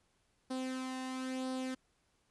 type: tone with flanger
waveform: sawtooth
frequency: 259 Hz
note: C4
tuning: 17 cents flat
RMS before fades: -39 dBFS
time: 0.5-1.75 s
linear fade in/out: 10 ms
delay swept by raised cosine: 0.21 to 1.1 ms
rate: 1 Hz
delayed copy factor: +0.55
effects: pink hiss -75 dBFS RMS until 2.3 s + resampled to 24000 Hz